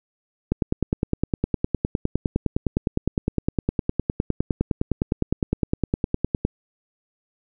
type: click train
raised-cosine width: 3 ms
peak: -7 dBFS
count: 59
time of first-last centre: 0.52-6.45 s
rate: 9.78 Hz
effects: none